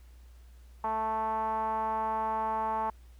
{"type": "tone with low-pass filter", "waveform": "5% pulse", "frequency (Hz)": 220, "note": "A3", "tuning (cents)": 0, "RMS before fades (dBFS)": -31, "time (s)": [0.84, 2.9], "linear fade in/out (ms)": 2, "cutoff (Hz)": 950, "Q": 9.5, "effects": ["added 60 Hz sine -50 dBFS peak until 3.19 s", "pink hiss -66 dBFS RMS until 3.19 s"]}